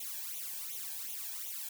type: noise with flanger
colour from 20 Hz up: blue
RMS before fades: -41 dBFS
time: 0-1.69 s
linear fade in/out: 5 ms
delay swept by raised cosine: 0.3 to 1.25 ms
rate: 2.7 Hz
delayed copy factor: +0.85
effects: none